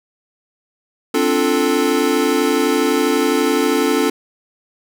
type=chord; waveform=square; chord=D minor seventh; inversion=third; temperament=equal; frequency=261.6 / 293.7 / 349.2 / 440 Hz; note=C4 / D4 / F4 / A4; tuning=0 / 0 / 0 / 0 cents; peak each=-21 / -20 / -22 / -19 dBFS; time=1.14-4.1 s; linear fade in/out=5 ms; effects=none